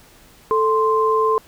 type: tone pair together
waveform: sine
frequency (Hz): 440 / 1045.3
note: A4 / C6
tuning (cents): 0 / -2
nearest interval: octave + minor third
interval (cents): 1498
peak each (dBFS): -17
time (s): 0.51-1.38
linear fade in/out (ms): 0
effects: pink hiss -49 dBFS RMS until 1.47 s